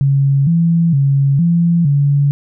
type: tone with pitch steps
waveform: sine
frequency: 138.4 / 167.7 / 138.6 / 170.2 / 142.2 Hz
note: C#3 / E3 / C#3 / F3 / C#3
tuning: -2 / +30 / 0 / -44 / +45 cents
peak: -9 dBFS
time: 0.01-2.31 s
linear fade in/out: 0 ms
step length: 460 ms
effects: none